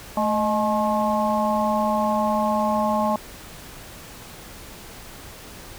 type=tone cluster; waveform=sine; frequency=217.7 / 622 / 852 / 1075 Hz; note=A3 / D#5 / G#5 / C6; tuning=-18 / -1 / +44 / +47 cents; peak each=-24 / -24 / -24 / -26 dBFS; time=0.17-3.16 s; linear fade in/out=2 ms; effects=pink hiss -41 dBFS RMS until 5.78 s